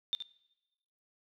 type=tone with echo; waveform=sine; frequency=3600 Hz; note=A7; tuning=39 cents sharp; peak=-28 dBFS; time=0.13-0.15 s; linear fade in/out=0 ms; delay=73 ms; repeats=1; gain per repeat=-8 dB; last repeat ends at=0.223 s; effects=noise-tail reverb RT60 1.0 s tail -20 dB re dry

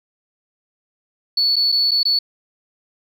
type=tone with dropouts; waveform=sine; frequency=4435 Hz; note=C#8; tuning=in tune; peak=-13 dBFS; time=1.37-2.19 s; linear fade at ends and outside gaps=5 ms; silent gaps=1.558-1.564 / 1.719-1.723 / 1.91-1.915 / 2.032-2.052 s; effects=tanh soft clip ceiling -9 dBFS

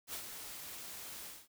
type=noise with ADSR envelope; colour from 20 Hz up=white; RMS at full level=-41 dBFS; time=0.07-1.48 s; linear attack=66 ms; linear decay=81 ms; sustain=-6 dB; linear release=220 ms; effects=none

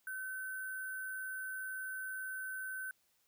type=tone with sample-and-hold; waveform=sine; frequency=1526 Hz; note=G6; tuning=47 cents flat; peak=-39 dBFS; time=0.07-2.91 s; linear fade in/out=2 ms; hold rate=11025 Hz; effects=white hiss -75 dBFS RMS until 3.27 s

